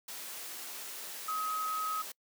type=tone in noise; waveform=sine; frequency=1269 Hz; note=D#6; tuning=34 cents sharp; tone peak=-32 dBFS; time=1.28-2.02 s; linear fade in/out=5 ms; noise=white; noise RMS=-43 dBFS; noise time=0.08-2.12 s; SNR=+8 dB; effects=noise-tail reverb RT60 0.1 s tail -26 dB re dry + high-pass 300 Hz 12 dB/octave